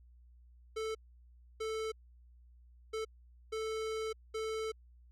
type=tone bursts at uneven times; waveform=square; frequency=440 Hz; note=A4; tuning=in tune; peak=-36 dBFS; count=5; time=0.76-0.95 / 1.6-1.92 / 2.93-3.05 / 3.52-4.13 / 4.34-4.72 s; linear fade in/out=10 ms; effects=added 60 Hz sine -57 dBFS peak until 5.11 s + low-pass 8000 Hz 12 dB/octave